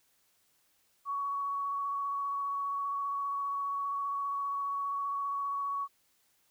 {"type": "tone with vibrato", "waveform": "sine", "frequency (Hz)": 1121, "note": "C#6", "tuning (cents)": 19, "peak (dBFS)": -31, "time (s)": [1.05, 5.88], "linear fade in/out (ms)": 50, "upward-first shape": "square", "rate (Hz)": 15, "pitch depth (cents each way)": 9, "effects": ["white hiss -71 dBFS RMS until 6.5 s"]}